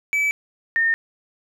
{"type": "tone pair in turn", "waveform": ["triangle", "sine"], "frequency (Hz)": [2300, 1825.5], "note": ["D7", "A#6"], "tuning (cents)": [-37, -37], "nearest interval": "major third", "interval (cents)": 400, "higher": "first", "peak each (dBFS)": -16, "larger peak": "neither", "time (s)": [[0.13, 0.31], [0.76, 0.94]], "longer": "neither", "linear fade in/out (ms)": 0, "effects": []}